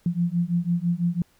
sine beating tone pair, 170 / 176 Hz, F3 / F3, -46 / +14 cents, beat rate 6 Hz, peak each -24 dBFS, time 0.06-1.22 s, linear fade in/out 2 ms, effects pink hiss -62 dBFS RMS until 1.39 s

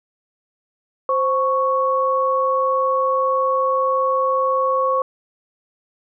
sine tone pair together, 523.2 / 1108.7 Hz, C5 / C#6, 0 / 0 cents, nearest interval octave + minor second, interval 1300 cents, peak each -19 / -18 dBFS, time 1.09-5.02 s, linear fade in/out 2 ms, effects none

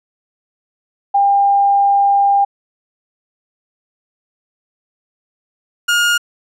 sine / 30% pulse tone pair in turn, 800 / 1422.6 Hz, G5 / F6, +35 / +32 cents, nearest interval minor seventh, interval 997 cents, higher second, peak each -9 dBFS, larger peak neither, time 1.14-2.45 / 5.88-6.18 s, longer first, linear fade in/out 10 ms, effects low-pass 11000 Hz 12 dB/octave

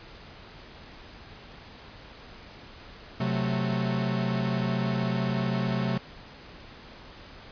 45% pulse chord, F# diminished, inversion second, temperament equal with one note detuned, 130.81 / 184.25 / 220 Hz, C3 / F#3 / A3, 0 / -7 / 0 cents, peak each -29 / -30 / -31 dBFS, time 3.2-5.98 s, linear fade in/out 5 ms, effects pink hiss -47 dBFS RMS until 7.51 s + resampled to 11025 Hz

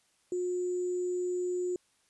sine tone with sample-and-hold, 360 Hz, F#4, 47 cents flat, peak -29 dBFS, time 0.32-1.76 s, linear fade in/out 2 ms, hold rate 7350 Hz, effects white hiss -70 dBFS RMS until 2.09 s + resampled to 24000 Hz

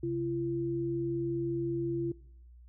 sine tone pair together, 134.5 / 339.9 Hz, C3 / F4, +48 / -47 cents, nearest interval octave + major third, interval 1605 cents, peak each -36 / -31 dBFS, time 0.03-2.12 s, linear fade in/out 5 ms, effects noise-tail reverb RT60 0.7 s tail -21 dB re dry + added 60 Hz sine -51 dBFS peak until 2.68 s

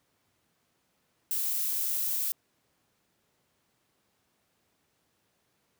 violet noise, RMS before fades -30 dBFS, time 1.31-2.32 s, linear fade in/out 0 ms, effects pink hiss -73 dBFS RMS until 5.79 s + high-pass 100 Hz 12 dB/octave

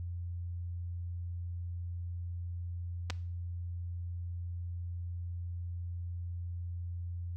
clicks, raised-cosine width 0.2 ms, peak -19 dBFS, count 2, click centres 3.1 / 3.104 s, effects noise-tail reverb RT60 0.5 s tail -20 dB re dry + added 87 Hz sine -36 dBFS peak until 7.36 s

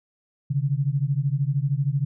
sine beating tone pair, 134.4 / 147.4 Hz, C3 / D3, +47 / +7 cents, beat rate 13 Hz, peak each -23 / -24 dBFS, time 0.5-2.05 s, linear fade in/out 10 ms, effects none

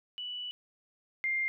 sine tone pair in turn, 2960 / 2108 Hz, F#7 / C7, 0 / +12 cents, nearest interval tritone, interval 588 cents, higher first, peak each -36 / -28 dBFS, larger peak second, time 0.18-0.51 / 1.24-1.48 s, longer first, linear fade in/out 0 ms, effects none

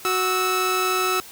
sawtooth tone pair together, 370 / 1306.8 Hz, F#4 / E6, 0 / -15 cents, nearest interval octave + minor seventh, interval 2185 cents, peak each -20 / -18 dBFS, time 0.05-1.2 s, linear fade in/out 0 ms, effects white hiss -42 dBFS RMS until 1.31 s + high-pass 60 Hz 12 dB/octave

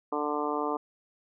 harmonic tone, 148.2 Hz, D3, 16 cents sharp, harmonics 2 / 3 / 4 / 5 / 6 / 7 / 8, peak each -34 / -33 / -38 / -36 / -36 / -35 / -36 dBFS, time 0.12-0.77 s, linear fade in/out 5 ms, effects none

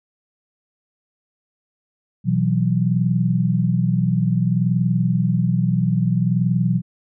sine chord, B suspended fourth, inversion none, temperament just, 123.47 / 164.63 / 185.21 Hz, B2 / E3 / F#3, 0 / -2 / +2 cents, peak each -20 dBFS, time 2.24-6.82 s, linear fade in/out 50 ms, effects none

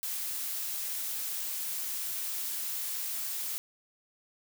blue noise, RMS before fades -35 dBFS, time 0.03-3.58 s, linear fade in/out 0 ms, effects none

